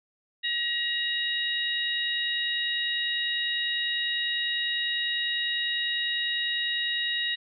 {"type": "harmonic tone", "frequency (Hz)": 950, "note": "A#5", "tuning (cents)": 33, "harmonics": [2, 3, 4], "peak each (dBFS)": [-30, -32, -29], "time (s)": [0.43, 7.36], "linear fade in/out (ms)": 20, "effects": []}